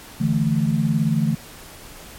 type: chord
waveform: sine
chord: D suspended second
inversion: none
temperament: just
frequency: 146.83 / 165.19 / 220.2 Hz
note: D3 / E3 / A3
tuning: 0 / +4 / +2 cents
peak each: -21 dBFS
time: 0.2-1.35 s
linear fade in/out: 10 ms
effects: pink hiss -41 dBFS RMS until 2.18 s + MP3 64 kbps